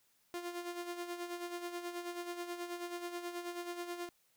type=tone with tremolo; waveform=sawtooth; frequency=349.2 Hz; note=F4; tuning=in tune; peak=-34 dBFS; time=0.34-4.09 s; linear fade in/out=0 ms; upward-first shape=sine; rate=9.3 Hz; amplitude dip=60%; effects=white hiss -73 dBFS RMS until 4.36 s